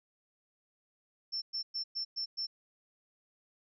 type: tone bursts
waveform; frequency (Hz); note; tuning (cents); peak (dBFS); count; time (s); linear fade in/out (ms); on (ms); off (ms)
sine; 5370; E8; +31; -33; 6; 1.32-2.47; 20; 100; 110
effects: none